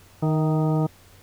harmonic tone with a mistuned harmonic, 155.56 Hz, D#3, in tune, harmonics 1 / 2 / 3 / 4 / 5 / 6 / 8, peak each -20 / -26 / -30 / -32 / -34 / -36 / -38 dBFS, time 0.22-0.87 s, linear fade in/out 10 ms, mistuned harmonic 4, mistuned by +42 cents, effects added 94 Hz sine -53 dBFS peak until 1.22 s + pink hiss -53 dBFS RMS until 1.22 s

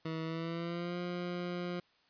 20% pulse tone with pitch glide, 161.1 to 176.7 Hz, E3 to F3, -39 to +21 cents, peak -31 dBFS, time 0.05-1.8 s, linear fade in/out 5 ms, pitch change +160 cents, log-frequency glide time 0.23-0.98 s, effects white hiss -69 dBFS RMS until 2.09 s + resampled to 11025 Hz

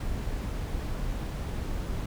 brown noise, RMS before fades -32 dBFS, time 0-2.06 s, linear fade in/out 5 ms, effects none

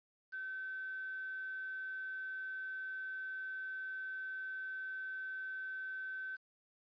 sine tone with quantisation, 1534 Hz, G6, 38 cents flat, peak -40 dBFS, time 0.32-6.37 s, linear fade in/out 20 ms, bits 10, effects resampled to 11025 Hz

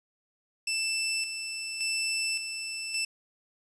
20% pulse tone with tremolo, 2654 Hz, E7, 11 cents sharp, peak -23 dBFS, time 0.67-3.05 s, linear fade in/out 5 ms, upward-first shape square, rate 0.88 Hz, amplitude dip 50%, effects resampled to 24000 Hz + 9-bit

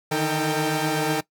sawtooth tone cluster, 151.1 / 159.1 / 313.7 / 451.2 / 788 Hz, D3 / D#3 / D#4 / A4 / G5, +50 / +39 / +14 / +44 / +9 cents, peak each -25 / -28 / -23 / -23 / -24 dBFS, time 0.11-1.21 s, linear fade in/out 10 ms, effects noise-tail reverb RT60 0.1 s tail -19 dB re dry

